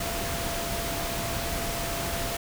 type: tone in noise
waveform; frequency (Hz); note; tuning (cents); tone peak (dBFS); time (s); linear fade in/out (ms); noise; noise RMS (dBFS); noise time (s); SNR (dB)
sine; 680; F5; -46; -35; 0-2.37; 5; pink; -31; 0-2.37; -7
effects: none